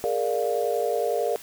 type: chord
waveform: sine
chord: Bb dominant seventh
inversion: third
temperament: equal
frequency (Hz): 415.3 / 466.2 / 587.3 / 698.5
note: Ab4 / Bb4 / D5 / F5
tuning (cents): 0 / 0 / 0 / 0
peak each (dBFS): -29 / -26 / -28 / -29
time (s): 0.04-1.36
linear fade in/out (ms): 0
effects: white hiss -44 dBFS RMS until 1.42 s